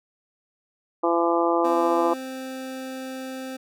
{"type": "harmonic tone", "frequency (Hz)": 169.5, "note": "E3", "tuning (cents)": 49, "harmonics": [2, 3, 4, 5, 6, 7], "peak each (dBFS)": [-23, -25, -26, -27, -28, -28], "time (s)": [1.03, 2.14], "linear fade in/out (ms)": 10}
{"type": "tone", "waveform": "25% pulse", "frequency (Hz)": 261.6, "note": "C4", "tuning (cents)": 0, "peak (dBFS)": -28, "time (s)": [1.64, 3.57], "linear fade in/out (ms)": 10}
{"effects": []}